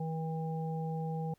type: harmonic tone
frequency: 160.6 Hz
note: E3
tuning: 45 cents flat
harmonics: 1 / 3 / 5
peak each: -34 / -42 / -42 dBFS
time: 0-1.34 s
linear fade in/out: 5 ms
effects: pink hiss -72 dBFS RMS until 1.38 s